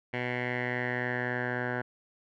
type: tone with low-pass filter sweep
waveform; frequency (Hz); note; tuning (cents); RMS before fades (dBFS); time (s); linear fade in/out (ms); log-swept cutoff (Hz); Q
10% pulse; 123.6; B2; +2; -32; 0.13-1.82; 10; 2300 to 1500; 5.4
effects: none